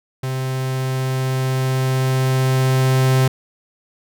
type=tone with level ramp; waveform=45% pulse; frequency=130.81 Hz; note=C3; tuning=in tune; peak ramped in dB=-21 to -12 dBFS; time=0.23-3.28 s; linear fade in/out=5 ms; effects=none